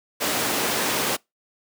pink high-pass noise, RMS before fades -24 dBFS, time 0.2-1.17 s, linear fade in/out 20 ms, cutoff 260 Hz, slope 12 dB/octave, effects noise-tail reverb RT60 0.2 s tail -26 dB re dry

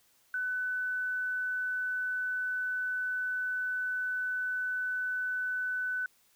sine tone, 1500 Hz, F#6, 23 cents sharp, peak -30 dBFS, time 0.34-6.06 s, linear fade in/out 2 ms, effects white hiss -67 dBFS RMS until 6.35 s

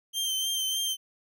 sawtooth tone with vibrato, 3136 Hz, G7, in tune, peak -24 dBFS, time 0.13-0.97 s, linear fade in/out 50 ms, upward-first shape triangle, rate 3.3 Hz, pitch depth 32 cents each way, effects none

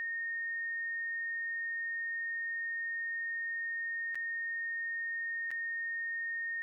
sine tone with dropouts, 1843 Hz, A#6, 20 cents flat, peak -34 dBFS, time 0-6.62 s, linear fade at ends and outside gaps 0 ms, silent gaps 4.146-4.155 / 5.506-5.514 s, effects none

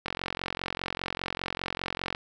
click train, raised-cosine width 0.3 ms, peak -14 dBFS, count 95, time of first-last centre 0.06-2.149 s, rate 45 Hz, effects none

